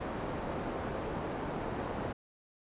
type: low-pass noise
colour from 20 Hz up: white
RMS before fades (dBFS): -37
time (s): 0-2.13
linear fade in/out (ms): 10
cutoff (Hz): 720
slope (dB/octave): 12
effects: resampled to 8000 Hz